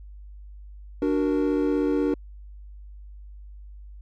triangle chord, D augmented, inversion none, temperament equal, 293.7 / 370 / 466.2 Hz, D4 / F#4 / A#4, 0 / 0 / 0 cents, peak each -21 / -25 / -25 dBFS, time 1.02-2.14 s, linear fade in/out 2 ms, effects added 50 Hz sine -40 dBFS peak until 4.01 s

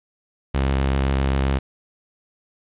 sawtooth tone with vibrato, 67.4 Hz, C#2, 48 cents flat, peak -14 dBFS, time 0.54-1.59 s, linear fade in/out 10 ms, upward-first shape sine, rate 7.6 Hz, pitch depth 19 cents each way, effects resampled to 8000 Hz + 8-bit

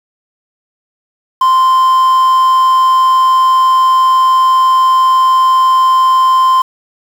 triangle tone with quantisation, 1041 Hz, C6, 9 cents flat, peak -4 dBFS, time 1.41-6.62 s, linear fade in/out 5 ms, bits 5, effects none

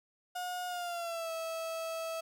35% pulse tone with pitch glide, 720 to 652.7 Hz, F#5 to E5, -47 to -17 cents, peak -34 dBFS, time 0.35-2.21 s, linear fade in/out 10 ms, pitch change -170 cents, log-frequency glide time 0.68-1.31 s, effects none

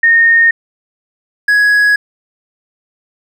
sine / triangle tone pair in turn, 1841 / 1670.4 Hz, A#6 / G#6, -22 / +10 cents, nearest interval major second, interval 168 cents, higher first, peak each -5 / -5 dBFS, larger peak neither, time 0.03-0.51 / 1.48-1.96 s, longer neither, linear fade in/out 5 ms, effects none

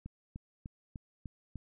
click train, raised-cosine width 5 ms, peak -30 dBFS, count 6, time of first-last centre 0.06-1.557 s, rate 3.34 Hz, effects none

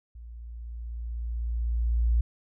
sine tone with level ramp, 58 Hz, A#1, 8 cents flat, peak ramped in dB -41 to -19 dBFS, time 0.15-2.21 s, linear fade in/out 5 ms, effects none

